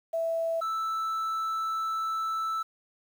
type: tone pair in turn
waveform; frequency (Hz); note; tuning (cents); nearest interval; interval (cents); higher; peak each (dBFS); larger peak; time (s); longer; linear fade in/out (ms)
sine / triangle; 659.3 / 1318.6; E5 / E6; 0 / 0; octave; 1200; second; -26; neither; 0.13-0.61 / 0.61-2.63; second; 10
effects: 9-bit